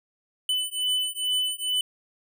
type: beating tone pair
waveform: square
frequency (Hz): 3000 / 3002.3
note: F#7 / F#7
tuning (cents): +23 / +25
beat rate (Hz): 2.3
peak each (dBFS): -28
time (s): 0.49-1.81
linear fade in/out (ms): 2
effects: none